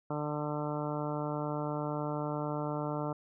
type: harmonic tone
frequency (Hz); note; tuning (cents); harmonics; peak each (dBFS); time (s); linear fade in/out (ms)
149; D3; +25; 1 / 2 / 3 / 4 / 5 / 6 / 7 / 8 / 9; -37 / -38 / -41 / -39 / -44 / -42 / -46 / -46 / -46; 0.1-3.13; 5
effects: none